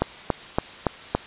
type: click train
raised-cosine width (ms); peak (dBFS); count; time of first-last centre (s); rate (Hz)
1; -5; 5; 0.02-1.15; 3.54
effects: white hiss -41 dBFS RMS until 1.26 s + resampled to 8000 Hz